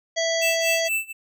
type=harmonic tone; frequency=659.3 Hz; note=E5; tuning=in tune; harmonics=1 / 3 / 5 / 7 / 9 / 10; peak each=-23 / -28 / -30 / -31 / -33 / -33 dBFS; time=0.16-0.89 s; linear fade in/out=20 ms
type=tone with tremolo; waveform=square; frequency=2651 Hz; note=E7; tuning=9 cents sharp; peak=-21 dBFS; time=0.41-1.13 s; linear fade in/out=20 ms; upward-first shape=sine; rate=4.2 Hz; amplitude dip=95%
effects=none